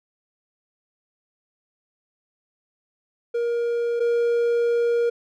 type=tone pair in turn; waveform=triangle; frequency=471.8 / 471.8 Hz; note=A#4 / A#4; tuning=+21 / +21 cents; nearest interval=unison; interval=0 cents; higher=neither; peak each=-19 / -16 dBFS; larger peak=second; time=3.34-4 / 4-5.1 s; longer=second; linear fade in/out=10 ms; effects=none